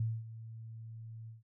sine tone with ADSR envelope, 112.6 Hz, A2, 40 cents sharp, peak -29 dBFS, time 0-1.43 s, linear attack 4 ms, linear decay 230 ms, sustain -15 dB, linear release 150 ms, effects none

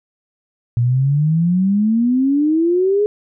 sine exponential sweep, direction up, 116.54 to 423.8 Hz, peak -12 dBFS, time 0.77-3.06 s, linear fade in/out 0 ms, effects none

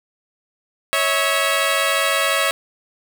10% pulse tone pair together, 554.4 / 648.7 Hz, C#5 / E5, 0 / -28 cents, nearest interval minor third, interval 272 cents, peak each -11 dBFS, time 0.93-2.51 s, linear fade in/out 0 ms, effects none

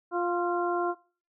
harmonic tone with a mistuned harmonic, 350.6 Hz, F4, 7 cents sharp, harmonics 1 / 2 / 3 / 4, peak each -28 / -31 / -33 / -34 dBFS, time 0.11-0.95 s, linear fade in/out 50 ms, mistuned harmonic 4, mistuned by -29 cents, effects noise-tail reverb RT60 0.4 s tail -20 dB re dry

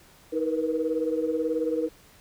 sine tone cluster, 316.9 / 470.2 / 488.6 Hz, D#4 / A#4 / B4, +32 / +15 / -19 cents, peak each -28 dBFS, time 0.32-1.89 s, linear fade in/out 20 ms, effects tanh soft clip ceiling -14 dBFS + pink hiss -55 dBFS RMS until 2.2 s

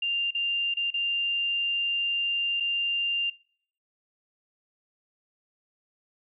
sine tone with dropouts, 2792 Hz, F7, 1 cent flat, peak -25 dBFS, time 0.02-3.3 s, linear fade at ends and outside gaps 5 ms, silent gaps 0.308-0.348 / 0.74-0.769 / 0.905-0.94 / 2.601-2.605 s, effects noise-tail reverb RT60 0.6 s tail -24 dB re dry

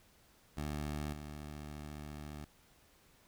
15% pulse tone with level steps, 74.4 Hz, D2, 23 cents sharp, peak -31 / -38 dBFS, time 0.57-2.45 s, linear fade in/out 5 ms, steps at 1.13 s, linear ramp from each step 2 ms, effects pink hiss -66 dBFS RMS until 3.27 s

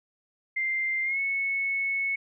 sine tone with pitch glide, 2093 to 2203 Hz, C7 to C#7, 0 to -11 cents, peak -25 dBFS, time 0.56-2.16 s, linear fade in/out 10 ms, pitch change +89 cents, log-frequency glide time 1.04-1.19 s, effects none

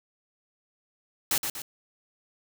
white noise with echo, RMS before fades -25 dBFS, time 1.31-1.38 s, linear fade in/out 2 ms, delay 120 ms, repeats 2, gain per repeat -6 dB, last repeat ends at 1.62 s, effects none

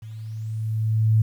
sine tone with level ramp, 110 Hz, A2, in tune, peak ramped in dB -35 to -13 dBFS, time 0.02-1.22 s, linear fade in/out 5 ms, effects 9-bit

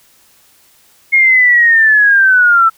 sine linear sweep, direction down, 2158 to 1318.5 Hz, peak -5 dBFS, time 1.12-2.7 s, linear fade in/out 20 ms, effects white hiss -49 dBFS RMS until 2.77 s

